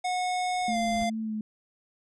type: tone with pitch glide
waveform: square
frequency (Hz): 729 to 693.3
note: F#5 to F5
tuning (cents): -26 to -13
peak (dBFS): -27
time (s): 0.04-1.1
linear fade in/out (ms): 10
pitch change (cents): -87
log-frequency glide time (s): 0.67-0.77
type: noise with exponential growth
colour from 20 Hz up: brown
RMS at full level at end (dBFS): -40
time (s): 0.25-1.04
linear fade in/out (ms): 0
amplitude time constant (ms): 170
type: tone with vibrato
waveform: sine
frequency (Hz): 218.3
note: A3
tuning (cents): -13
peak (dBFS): -29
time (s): 0.68-1.41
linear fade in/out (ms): 2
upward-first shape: sine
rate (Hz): 2.5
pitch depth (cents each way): 26
effects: resampled to 22050 Hz